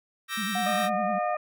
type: chord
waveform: 25% pulse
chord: E half-diminished seventh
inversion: third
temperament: equal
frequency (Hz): 1174.7 / 1318.5 / 1568 / 1864.7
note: D6 / E6 / G6 / Bb6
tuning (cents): 0 / 0 / 0 / 0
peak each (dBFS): -34 / -32 / -33 / -29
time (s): 0.28-0.9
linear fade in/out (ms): 50
type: tone with vibrato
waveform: sine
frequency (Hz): 203.4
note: G#3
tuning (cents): -36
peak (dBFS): -31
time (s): 0.37-1.19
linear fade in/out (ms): 10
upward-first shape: sine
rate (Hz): 9.9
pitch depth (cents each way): 140
type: tone with pitch glide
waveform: sine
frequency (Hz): 725 to 713.4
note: F#5 to F5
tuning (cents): -35 to +37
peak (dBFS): -27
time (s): 0.55-1.35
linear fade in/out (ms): 5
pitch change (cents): -28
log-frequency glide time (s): 0.91-1.17
type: harmonic tone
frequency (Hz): 610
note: D#5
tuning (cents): -34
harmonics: 1 / 2 / 3 / 4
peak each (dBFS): -30 / -32 / -39 / -43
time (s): 0.66-1.37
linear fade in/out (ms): 5
effects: none